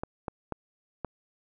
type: clicks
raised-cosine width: 1 ms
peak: -18 dBFS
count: 4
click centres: 0.035 / 0.282 / 0.523 / 1.047 s
effects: none